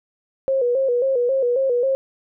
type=tone with vibrato; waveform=sine; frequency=510 Hz; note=C5; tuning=44 cents flat; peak=-16 dBFS; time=0.48-1.95 s; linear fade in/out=0 ms; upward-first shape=square; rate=3.7 Hz; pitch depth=86 cents each way; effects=none

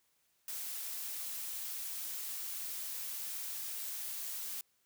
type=noise; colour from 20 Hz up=blue; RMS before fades=-41 dBFS; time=0.48-4.61 s; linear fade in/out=2 ms; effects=white hiss -75 dBFS RMS until 4.85 s

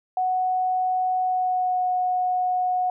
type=tone with pitch glide; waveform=sine; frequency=740 to 731.5 Hz; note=F#5 to F#5; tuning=0 to -20 cents; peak=-20 dBFS; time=0.17-2.9 s; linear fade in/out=2 ms; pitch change=-20 cents; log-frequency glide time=1.21-1.86 s; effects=none

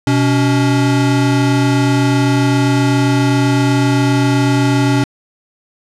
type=tone pair together; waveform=square; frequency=125.2 / 282.9 Hz; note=B2 / C#4; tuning=+24 / +35 cents; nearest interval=octave + major second; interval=1411 cents; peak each=-14 dBFS; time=0.07-5.04 s; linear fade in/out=2 ms; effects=low-pass 8000 Hz 12 dB/octave

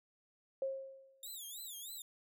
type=tone with exponential decay; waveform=sine; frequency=537 Hz; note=C5; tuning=45 cents sharp; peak=-32 dBFS; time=0.62-1.27 s; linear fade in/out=2 ms; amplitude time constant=140 ms
type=tone with vibrato; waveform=5% pulse; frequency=3600 Hz; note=A7; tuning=39 cents sharp; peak=-38 dBFS; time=1.23-2.02 s; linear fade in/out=2 ms; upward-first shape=sine; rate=3.2 Hz; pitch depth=200 cents each way
effects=none

